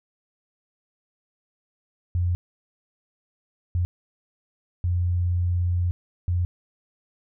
sine tone bursts at uneven times, 88.3 Hz, F2, 20 cents sharp, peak -20 dBFS, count 4, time 2.15-2.35 / 3.75-3.85 / 4.84-5.91 / 6.28-6.45 s, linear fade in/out 0 ms, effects none

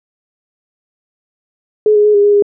sine tone with pitch steps, 425.6 / 416.5 / 421 / 406.7 / 411.6 / 408.2 Hz, G#4 / G#4 / G#4 / G#4 / G#4 / G#4, +42 / +5 / +24 / -36 / -16 / -30 cents, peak -6 dBFS, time 1.86-2.424 s, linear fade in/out 2 ms, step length 94 ms, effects none

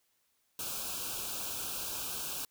white band-stop noise, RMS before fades -38 dBFS, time 0.59-2.45 s, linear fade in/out 2 ms, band 1600 to 2400 Hz, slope 96 dB/octave, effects white hiss -75 dBFS RMS until 2.5 s

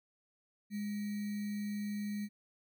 sine tone with sample-and-hold, 206.4 Hz, G#3, 10 cents flat, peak -35 dBFS, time 0.7-2.29 s, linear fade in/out 50 ms, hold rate 2100 Hz, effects none

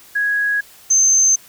sine tone pair in turn, 1661.2 / 6257 Hz, G#6 / G8, 0 / -4 cents, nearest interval octave + major seventh, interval 2296 cents, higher second, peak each -15 / -10 dBFS, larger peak second, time 0.15-0.61 / 0.9-1.36 s, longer neither, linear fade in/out 10 ms, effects white hiss -45 dBFS RMS until 1.48 s

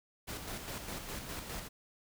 pink noise with tremolo, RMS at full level -41 dBFS, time 0.27-1.69 s, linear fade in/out 20 ms, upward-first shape square, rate 4.9 Hz, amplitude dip 40%, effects none

